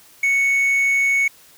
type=tone with quantisation; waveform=triangle; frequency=2217 Hz; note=C#7; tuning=in tune; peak=-13 dBFS; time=0.23-1.28 s; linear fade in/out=5 ms; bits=7; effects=white hiss -49 dBFS RMS until 1.57 s